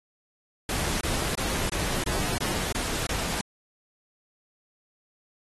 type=noise bursts; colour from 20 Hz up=pink; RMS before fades=-29 dBFS; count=8; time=0.69-3.411 s; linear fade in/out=2 ms; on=320 ms; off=23 ms; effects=AAC 32 kbps